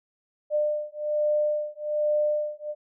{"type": "beating tone pair", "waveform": "sine", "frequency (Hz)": [599, 600.2], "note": ["D5", "D5"], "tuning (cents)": [34, 38], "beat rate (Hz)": 1.2, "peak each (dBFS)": -26, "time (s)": [0.5, 2.75], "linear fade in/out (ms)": 50, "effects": []}